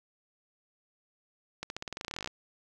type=accelerating click train; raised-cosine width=0.2 ms; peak=-19 dBFS; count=19; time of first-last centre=1.63-2.274 s; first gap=71 ms; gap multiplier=0.91; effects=none